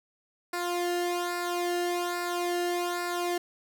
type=tone with flanger; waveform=sawtooth; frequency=351.2 Hz; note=F4; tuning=10 cents sharp; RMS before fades=-30 dBFS; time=0.53-3.38 s; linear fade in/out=5 ms; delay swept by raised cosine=0.31 to 0.87 ms; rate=1.2 Hz; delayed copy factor=-0.75; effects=10-bit